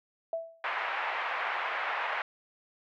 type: tone with exponential decay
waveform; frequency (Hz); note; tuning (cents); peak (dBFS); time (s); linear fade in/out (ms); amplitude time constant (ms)
sine; 659.3; E5; 0; -27; 0.33-0.65; 2; 68
type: band-pass noise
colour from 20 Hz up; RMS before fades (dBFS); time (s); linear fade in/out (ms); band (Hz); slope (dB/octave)
pink; -33; 0.64-2.22; 2; 730 to 2400; 24
effects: none